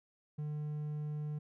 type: tone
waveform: triangle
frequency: 150 Hz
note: D3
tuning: 37 cents sharp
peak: -34 dBFS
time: 0.38-1.39 s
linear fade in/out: 10 ms
effects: none